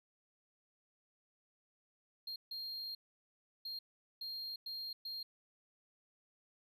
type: tone bursts at uneven times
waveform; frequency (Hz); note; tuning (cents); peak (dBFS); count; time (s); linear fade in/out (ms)
triangle; 4217; C8; +13; -40; 6; 2.27-2.36 / 2.51-2.95 / 3.65-3.79 / 4.21-4.56 / 4.66-4.93 / 5.05-5.23; 5
effects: none